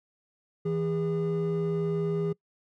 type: tone pair together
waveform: triangle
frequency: 163.9 / 407.3 Hz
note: E3 / G#4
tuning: -10 / -34 cents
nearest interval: octave + major third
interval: 1576 cents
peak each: -26 / -26 dBFS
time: 0.65-2.33 s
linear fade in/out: 10 ms
effects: noise-tail reverb RT60 0.1 s tail -24 dB re dry + tanh soft clip ceiling -18 dBFS